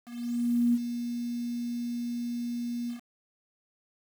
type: tone with ADSR envelope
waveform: sine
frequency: 239 Hz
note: A#3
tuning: 43 cents sharp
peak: -20 dBFS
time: 0.04-3.01 s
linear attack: 700 ms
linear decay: 39 ms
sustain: -10 dB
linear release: 120 ms
effects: 8-bit